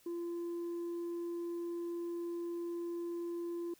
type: tone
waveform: sine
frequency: 343 Hz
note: F4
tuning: 31 cents flat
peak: -34 dBFS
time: 0.06-3.74 s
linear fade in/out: 5 ms
effects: tanh soft clip ceiling -36 dBFS + white hiss -66 dBFS RMS until 3.79 s